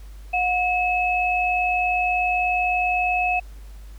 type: tone pair together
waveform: sine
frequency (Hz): 724.7 / 2584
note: F#5 / E7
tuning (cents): -36 / -35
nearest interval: octave + minor seventh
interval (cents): 2201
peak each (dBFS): -21 / -22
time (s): 0.33-3.4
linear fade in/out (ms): 10
effects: added 50 Hz sine -37 dBFS peak until 3.98 s + pink hiss -54 dBFS RMS until 3.98 s